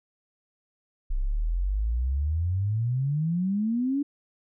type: exponential sweep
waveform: sine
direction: up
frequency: 30.56 to 291.3 Hz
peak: -23 dBFS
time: 1.1-4.03 s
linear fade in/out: 10 ms
effects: none